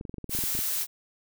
clicks, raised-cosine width 3 ms, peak -24 dBFS, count 12, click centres 0.011 / 0.052 / 0.095 / 0.142 / 0.183 / 0.243 / 0.294 / 0.35 / 0.389 / 0.438 / 0.551 / 0.59 s
blue noise, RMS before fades -29 dBFS, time 0.29-0.87 s, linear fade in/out 50 ms
effects none

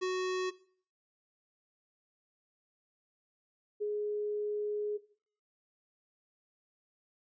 square / sine tone pair in turn, 370 / 417.8 Hz, F#4 / G#4, 0 / +10 cents, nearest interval major second, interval 210 cents, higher second, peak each -31 / -31 dBFS, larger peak neither, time 0.01-0.51 / 3.8-4.98 s, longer second, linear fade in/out 20 ms, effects noise-tail reverb RT60 0.5 s tail -18 dB re dry + resampled to 16000 Hz

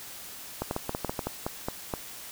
clicks, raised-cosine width 1 ms, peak -15 dBFS, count 12, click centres 0.62 / 0.711 / 0.764 / 0.894 / 0.949 / 1.047 / 1.095 / 1.192 / 1.27 / 1.465 / 1.685 / 1.938 s, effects white hiss -43 dBFS RMS until 2.31 s

